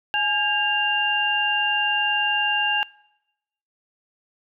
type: tone cluster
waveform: sine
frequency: 838 / 1617 / 2790 Hz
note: G#5 / G#6 / F7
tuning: +15 / -47 / -2 cents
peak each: -25 / -25 / -22 dBFS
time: 0.14-2.83 s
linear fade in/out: 0 ms
effects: noise-tail reverb RT60 0.9 s tail -24 dB re dry